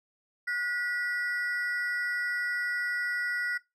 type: ring-modulated tone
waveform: triangle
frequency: 1700 Hz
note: G#6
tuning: 40 cents sharp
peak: -24 dBFS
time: 0.47-3.58 s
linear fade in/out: 10 ms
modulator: 248 Hz
effects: noise-tail reverb RT60 0.2 s tail -19 dB re dry